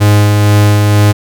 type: tone with tremolo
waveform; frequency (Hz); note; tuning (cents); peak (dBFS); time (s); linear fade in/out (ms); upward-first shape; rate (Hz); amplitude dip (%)
45% pulse; 103.83; G#2; 0; -4; 0-1.13; 20; sine; 2.1; 25
effects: none